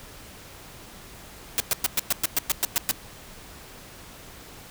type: noise bursts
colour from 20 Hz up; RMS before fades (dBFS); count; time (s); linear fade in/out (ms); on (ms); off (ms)
white; -22; 11; 1.58-2.911; 0; 21; 110
effects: pink hiss -45 dBFS RMS until 4.7 s